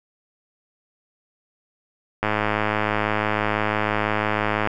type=click train; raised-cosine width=0.5 ms; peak=-6 dBFS; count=260; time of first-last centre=2.23-4.673 s; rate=106 Hz; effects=none